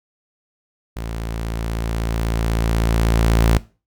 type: tone with level ramp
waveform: sawtooth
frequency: 56.2 Hz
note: A1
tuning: 37 cents sharp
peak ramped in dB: -22 to -8 dBFS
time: 0.96-3.58 s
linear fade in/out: 10 ms
effects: noise-tail reverb RT60 0.3 s tail -18 dB re dry